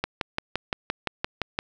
click train, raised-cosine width 0.3 ms, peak -9 dBFS, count 10, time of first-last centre 0.04-1.589 s, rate 5.81 Hz, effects none

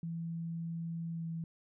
sine tone with pitch glide, 166.4 to 164.58 Hz, E3 to E3, +17 to -2 cents, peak -36 dBFS, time 0.03-1.44 s, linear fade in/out 2 ms, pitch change -19 cents, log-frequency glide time 1.12-1.26 s, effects none

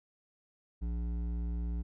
sine tone with hard clipping, 58.27 Hz, A#1, in tune, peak -34 dBFS, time 0.81-1.83 s, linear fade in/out 20 ms, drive 10 dB, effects none

